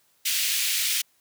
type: high-pass noise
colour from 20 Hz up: pink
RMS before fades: -25 dBFS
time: 0.25-1.02 s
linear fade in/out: 10 ms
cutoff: 2300 Hz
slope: 24 dB/octave
effects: white hiss -65 dBFS RMS until 1.2 s + high-pass 60 Hz 12 dB/octave